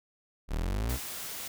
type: exponential sweep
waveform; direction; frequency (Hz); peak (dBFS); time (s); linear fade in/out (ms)
35% pulse; up; 35.1 to 68; -27; 0.48-0.99; 50
type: noise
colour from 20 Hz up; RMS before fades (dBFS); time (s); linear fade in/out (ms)
white; -39; 0.89-1.48; 5
effects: none